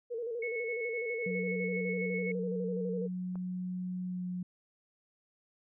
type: tone with vibrato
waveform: sine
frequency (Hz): 466.2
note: A#4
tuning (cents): 0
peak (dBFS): -34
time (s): 0.1-3.08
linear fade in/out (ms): 20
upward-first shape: square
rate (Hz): 12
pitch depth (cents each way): 60
type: tone with tremolo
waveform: sine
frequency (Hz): 2200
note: C#7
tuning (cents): -14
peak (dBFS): -35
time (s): 0.42-2.32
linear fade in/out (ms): 5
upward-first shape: sine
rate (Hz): 7.6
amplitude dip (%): 45
type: tone with pitch glide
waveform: sine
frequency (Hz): 182.2 to 180.52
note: F#3 to F#3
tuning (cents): -26 to -42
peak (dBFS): -34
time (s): 1.26-4.43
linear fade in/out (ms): 5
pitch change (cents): -16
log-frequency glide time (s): 4.06-4.25
type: click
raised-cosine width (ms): 1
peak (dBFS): -35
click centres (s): 3.356
effects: none